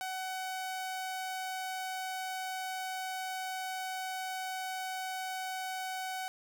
sawtooth tone, 751 Hz, F#5, 26 cents sharp, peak -32 dBFS, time 0.01-6.28 s, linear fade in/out 0 ms, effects none

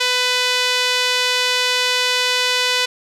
sawtooth tone with band-pass filter, 498.9 Hz, B4, 17 cents sharp, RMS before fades -18 dBFS, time 0-2.86 s, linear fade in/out 10 ms, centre 3600 Hz, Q 1.3, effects none

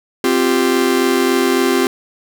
45% pulse chord, C suspended fourth, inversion none, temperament just, 261.6 / 348.8 / 392.4 Hz, C4 / F4 / G4, 0 / -2 / +2 cents, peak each -17 dBFS, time 0.24-1.87 s, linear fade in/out 2 ms, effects none

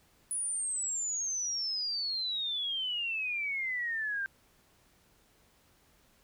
sine exponential sweep, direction down, 10000 to 1568 Hz, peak -31 dBFS, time 0.31-4.26 s, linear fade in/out 0 ms, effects pink hiss -66 dBFS RMS until 6.23 s

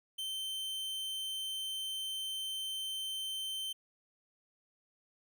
45% pulse tone, 3100 Hz, G7, 20 cents flat, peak -36 dBFS, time 0.18-3.73 s, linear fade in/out 10 ms, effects none

